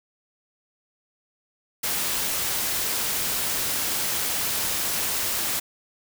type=noise; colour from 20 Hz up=white; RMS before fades=-26 dBFS; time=1.83-5.6 s; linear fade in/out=10 ms; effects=none